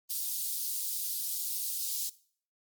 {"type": "high-pass noise", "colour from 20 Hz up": "white", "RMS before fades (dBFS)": -34, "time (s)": [0.09, 2.1], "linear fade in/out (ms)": 20, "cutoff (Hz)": 4100, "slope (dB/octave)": 24, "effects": ["noise-tail reverb RT60 0.5 s tail -19 dB re dry", "Opus 32 kbps"]}